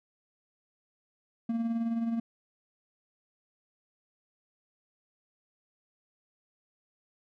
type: tone with tremolo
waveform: triangle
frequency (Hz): 230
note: A#3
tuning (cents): -23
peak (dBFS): -24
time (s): 1.49-2.2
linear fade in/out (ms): 5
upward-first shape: sine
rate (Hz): 19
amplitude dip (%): 45
effects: none